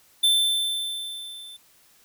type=tone with level ramp; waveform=square; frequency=3543 Hz; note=A7; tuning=11 cents sharp; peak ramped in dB=-16 to -41 dBFS; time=0.23-1.57 s; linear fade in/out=10 ms; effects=white hiss -58 dBFS RMS until 2.04 s